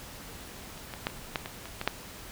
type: clicks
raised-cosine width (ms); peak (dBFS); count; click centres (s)
0.3; -30 / -21 / -12 / -29 / -12 / -20 / -25 / -17 / -8; 9; 0.777 / 0.938 / 1.069 / 1.1 / 1.358 / 1.459 / 1.656 / 1.814 / 1.876
effects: pink hiss -45 dBFS RMS until 2.31 s